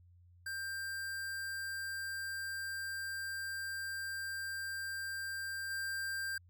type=tone with level steps; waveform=square; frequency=1575 Hz; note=G6; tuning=8 cents sharp; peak=-39 / -37 dBFS; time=0.46-6.38 s; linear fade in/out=5 ms; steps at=5.7 s; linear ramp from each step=10 ms; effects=added 88 Hz sine -59 dBFS peak until 6.49 s